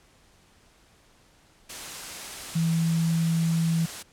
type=tone in noise; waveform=sine; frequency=164.81 Hz; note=E3; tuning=in tune; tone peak=-21 dBFS; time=2.55-3.86 s; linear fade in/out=10 ms; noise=white; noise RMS=-37 dBFS; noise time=1.69-4.03 s; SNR=+13 dB; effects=pink hiss -59 dBFS RMS until 4.12 s + low-pass 10000 Hz 12 dB/octave